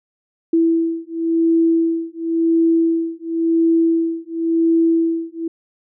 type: beating tone pair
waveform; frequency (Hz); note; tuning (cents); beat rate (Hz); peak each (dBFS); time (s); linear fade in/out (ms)
sine; 329.6 / 330.54; E4 / E4; 0 / +5; 0.94; -17; 0.53-5.48; 5
effects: none